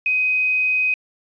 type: tone with quantisation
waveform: sine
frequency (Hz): 2513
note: D#7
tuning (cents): +17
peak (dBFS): -16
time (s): 0.06-0.94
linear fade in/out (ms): 2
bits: 7
effects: resampled to 11025 Hz